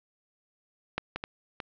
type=clicks; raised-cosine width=0.3 ms; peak=-12 / -16 / -17 / -19 dBFS; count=4; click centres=0.98 / 1.16 / 1.239 / 1.602 s; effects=low-pass 4000 Hz 12 dB/octave